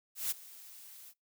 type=noise with ADSR envelope; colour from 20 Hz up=blue; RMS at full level=-32 dBFS; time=0.15-1.14 s; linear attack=160 ms; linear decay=17 ms; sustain=-20 dB; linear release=54 ms; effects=noise-tail reverb RT60 0.2 s tail -25 dB re dry